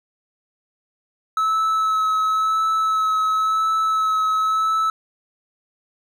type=tone with vibrato; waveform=triangle; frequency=1297 Hz; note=E6; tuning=28 cents flat; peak=-15 dBFS; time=1.37-4.9 s; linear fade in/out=2 ms; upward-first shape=sine; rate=0.95 Hz; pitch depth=15 cents each way; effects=none